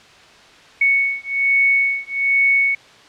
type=beating tone pair; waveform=sine; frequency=2217 / 2218.2 Hz; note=C#7 / C#7; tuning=0 / +1 cents; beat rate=1.2 Hz; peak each=-17 dBFS; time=0.81-2.75 s; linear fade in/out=5 ms; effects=white hiss -45 dBFS RMS until 3.08 s + low-pass 4000 Hz 12 dB/octave